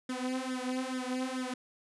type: tone with flanger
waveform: sawtooth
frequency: 256.1 Hz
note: C4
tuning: 37 cents flat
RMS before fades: -35 dBFS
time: 0.09-1.54 s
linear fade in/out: 5 ms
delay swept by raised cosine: 0.56 to 4.36 ms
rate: 2.3 Hz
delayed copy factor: +0.9
effects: resampled to 24000 Hz